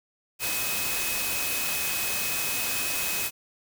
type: tone in noise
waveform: sine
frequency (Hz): 2541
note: D#7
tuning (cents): +36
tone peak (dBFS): -33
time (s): 0.39-3.31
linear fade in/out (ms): 50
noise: white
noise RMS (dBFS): -29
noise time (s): 0.39-3.31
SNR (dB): -7
effects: none